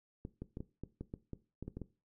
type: clicks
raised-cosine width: 3 ms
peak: -29 dBFS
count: 12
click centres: 0.251 / 0.42 / 0.571 / 0.605 / 0.836 / 1.01 / 1.139 / 1.333 / 1.626 / 1.68 / 1.77 / 1.817 s
effects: noise-tail reverb RT60 0.3 s tail -17 dB re dry